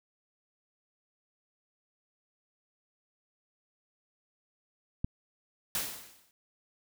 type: click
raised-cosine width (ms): 5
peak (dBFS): -18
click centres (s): 5.045
type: noise with exponential decay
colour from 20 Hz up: white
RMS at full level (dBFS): -30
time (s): 5.75-6.31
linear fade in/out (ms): 1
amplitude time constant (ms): 120
effects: none